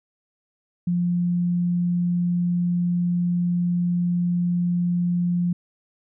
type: tone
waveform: sine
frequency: 175.4 Hz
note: F3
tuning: 8 cents sharp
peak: -19 dBFS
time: 0.87-5.53 s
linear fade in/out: 5 ms
effects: none